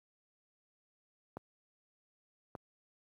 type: clicks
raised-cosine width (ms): 1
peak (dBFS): -28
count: 2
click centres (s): 1.37 / 2.552
effects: high-pass 80 Hz 12 dB/octave + 11-bit